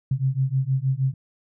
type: beating tone pair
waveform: sine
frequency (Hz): 129.9 / 136.3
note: C3 / C#3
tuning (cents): -12 / -29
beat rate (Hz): 6.4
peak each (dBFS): -23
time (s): 0.11-1.14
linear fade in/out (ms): 5
effects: none